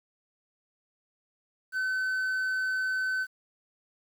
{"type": "tone with quantisation", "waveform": "triangle", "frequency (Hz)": 1521, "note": "F#6", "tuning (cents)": 47, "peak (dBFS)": -25, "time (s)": [1.72, 3.27], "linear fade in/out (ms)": 50, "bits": 9, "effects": []}